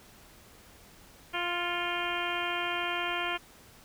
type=harmonic tone with a mistuned harmonic; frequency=349.2 Hz; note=F4; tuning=in tune; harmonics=1 / 2 / 3 / 4 / 5 / 6 / 7 / 8 / 9; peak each=-39 / -37 / -37 / -37 / -39 / -40 / -38 / -40 / -39 dBFS; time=1.33-3.38 s; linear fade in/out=20 ms; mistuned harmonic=6; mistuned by=+44 cents; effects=pink hiss -55 dBFS RMS until 3.84 s